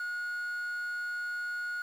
triangle tone with quantisation, 1447 Hz, F#6, 39 cents flat, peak -31 dBFS, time 0-1.82 s, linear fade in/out 2 ms, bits 9, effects none

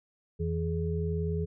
sine tone cluster, 84.9 / 163.4 / 420.9 Hz, F2 / E3 / G#4, -48 / -15 / +23 cents, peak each -31 / -32 / -34 dBFS, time 0.39-1.46 s, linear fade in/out 20 ms, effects none

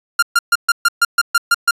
45% pulse tone bursts, 1396 Hz, F6, 1 cent flat, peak -9 dBFS, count 10, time 0.19-1.71 s, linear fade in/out 5 ms, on 35 ms, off 130 ms, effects resampled to 32000 Hz

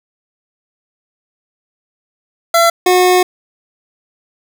25% pulse tone pair in turn, 676 / 363.8 Hz, E5 / F#4, +43 / -29 cents, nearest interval major seventh, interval 1072 cents, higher first, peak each -4 dBFS, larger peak neither, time 2.54-2.7 / 2.86-3.23 s, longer second, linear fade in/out 5 ms, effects none

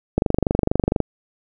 click train, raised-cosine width 2 ms, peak -3 dBFS, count 21, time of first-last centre 0.18-1.003 s, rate 24.3 Hz, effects none

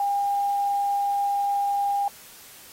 sine tone, 805 Hz, G5, 46 cents sharp, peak -21 dBFS, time 0-2.08 s, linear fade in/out 2 ms, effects white hiss -47 dBFS RMS until 2.72 s + AAC 48 kbps

